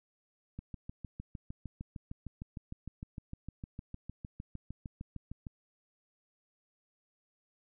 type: click train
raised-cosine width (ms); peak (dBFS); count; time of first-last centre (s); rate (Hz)
5; -29; 33; 0.59-5.468; 6.56
effects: none